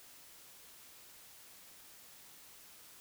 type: silence
effects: white hiss -57 dBFS RMS until 3 s